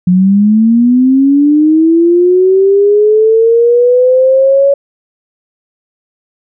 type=linear sweep; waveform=sine; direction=up; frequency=177 to 562 Hz; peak=-4 dBFS; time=0.07-4.74 s; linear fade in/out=5 ms; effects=none